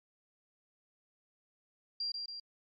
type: tone with echo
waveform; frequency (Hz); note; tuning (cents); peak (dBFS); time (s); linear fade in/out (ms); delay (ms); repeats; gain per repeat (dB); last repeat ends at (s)
sine; 4754; D8; +20; -33; 2-2.12; 5; 140; 2; -4; 2.4
effects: MP3 32 kbps